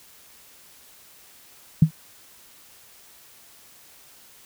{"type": "tone with exponential decay", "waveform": "sine", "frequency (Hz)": 158.3, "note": "D#3", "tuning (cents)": 30, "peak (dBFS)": -6, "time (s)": [1.82, 1.91], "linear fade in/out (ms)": 5, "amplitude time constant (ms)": 19, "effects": ["white hiss -51 dBFS RMS until 4.45 s"]}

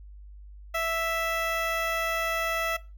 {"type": "tone with notch filter", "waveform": "15% pulse", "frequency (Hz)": 659.3, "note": "E5", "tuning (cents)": 0, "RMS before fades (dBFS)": -28, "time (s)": [0.74, 2.77], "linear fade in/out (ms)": 10, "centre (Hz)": 8100, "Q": 1, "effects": ["noise-tail reverb RT60 0.3 s tail -20 dB re dry", "added 50 Hz sine -43 dBFS peak until 2.97 s"]}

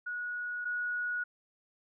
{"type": "tone pair in turn", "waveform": "sine", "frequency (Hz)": [1458, 1458], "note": ["F#6", "F#6"], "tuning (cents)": [-26, -26], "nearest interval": "unison", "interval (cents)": 0, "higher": "neither", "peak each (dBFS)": [-34, -31], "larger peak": "second", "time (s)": [[0.06, 0.65], [0.65, 1.24]], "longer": "neither", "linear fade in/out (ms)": 10, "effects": []}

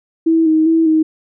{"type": "tone with vibrato", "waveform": "sine", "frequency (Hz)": 320.5, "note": "E4", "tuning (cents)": -49, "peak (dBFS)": -9, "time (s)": [0.26, 1.03], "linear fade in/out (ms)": 10, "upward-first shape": "square", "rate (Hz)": 2.5, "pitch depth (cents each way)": 29, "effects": []}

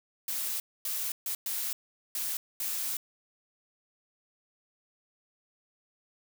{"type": "noise bursts at uneven times", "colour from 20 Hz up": "blue", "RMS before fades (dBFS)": -33, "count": 6, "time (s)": [[0.28, 0.6], [0.85, 1.12], [1.26, 1.35], [1.46, 1.73], [2.15, 2.37], [2.6, 2.97]], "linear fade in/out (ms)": 2, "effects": []}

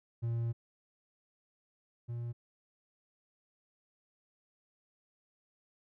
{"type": "tone pair in turn", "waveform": "triangle", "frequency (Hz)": [116.54, 118.65], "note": ["A#2", "A#2"], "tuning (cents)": [0, 31], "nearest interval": "unison", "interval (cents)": 31, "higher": "second", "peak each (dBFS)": [-29, -34], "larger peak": "first", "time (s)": [[0.22, 0.53], [2.08, 2.33]], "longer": "first", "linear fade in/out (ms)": 20, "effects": []}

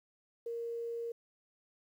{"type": "tone with quantisation", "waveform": "sine", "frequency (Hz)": 466.2, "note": "A#4", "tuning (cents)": 0, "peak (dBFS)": -36, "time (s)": [0.46, 1.12], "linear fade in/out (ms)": 5, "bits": 11, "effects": []}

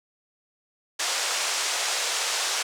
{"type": "band-pass noise", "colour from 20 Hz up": "white", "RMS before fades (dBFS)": -27, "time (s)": [0.99, 2.63], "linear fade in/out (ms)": 10, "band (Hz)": [480, 7700], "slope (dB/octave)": 24, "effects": []}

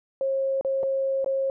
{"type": "tone with dropouts", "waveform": "sine", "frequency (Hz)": 539, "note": "C#5", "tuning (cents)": -49, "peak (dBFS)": -22, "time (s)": [0.21, 1.5], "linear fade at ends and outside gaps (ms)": 1, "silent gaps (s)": [[0.611, 0.648], [0.831, 0.834], [1.245, 1.261]], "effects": []}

